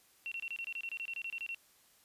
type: tone bursts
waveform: sine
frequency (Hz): 2725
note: F7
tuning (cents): -43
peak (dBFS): -37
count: 16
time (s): 0.26-1.546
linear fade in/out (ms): 0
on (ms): 56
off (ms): 26
effects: white hiss -66 dBFS RMS until 2.04 s + resampled to 32000 Hz